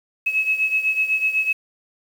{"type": "beating tone pair", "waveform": "sine", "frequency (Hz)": [2574, 2582], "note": ["E7", "E7"], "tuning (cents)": [-42, -37], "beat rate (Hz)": 8, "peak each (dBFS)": [-19, -24], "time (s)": [0.26, 1.53], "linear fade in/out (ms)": 10, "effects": ["7-bit"]}